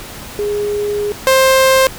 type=tone pair in turn; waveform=sine / sawtooth; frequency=413.2 / 527.4 Hz; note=G#4 / C5; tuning=-9 / +14 cents; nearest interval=major third; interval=423 cents; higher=second; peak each=-15 / -4 dBFS; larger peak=second; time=0.39-1.12 / 1.27-1.87 s; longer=first; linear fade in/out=0 ms; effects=pink hiss -31 dBFS RMS until 1.98 s